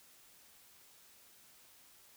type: silence
effects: white hiss -62 dBFS RMS until 2.16 s